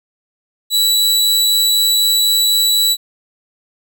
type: tone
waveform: sawtooth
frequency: 3938 Hz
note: B7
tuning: 6 cents flat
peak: -8 dBFS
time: 0.7-2.97 s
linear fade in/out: 50 ms
effects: none